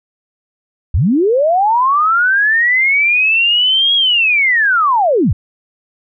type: linear two-way sweep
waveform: sine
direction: up then down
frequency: 56.2 to 3322 to 56.2 Hz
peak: -9 dBFS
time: 0.94-5.33 s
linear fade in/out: 5 ms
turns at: 3.95 s
effects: none